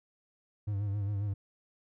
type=tone with vibrato; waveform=triangle; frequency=101.4 Hz; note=G#2; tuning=41 cents flat; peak=-28 dBFS; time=0.67-1.34 s; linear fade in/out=10 ms; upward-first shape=sine; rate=7.4 Hz; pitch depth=59 cents each way; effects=none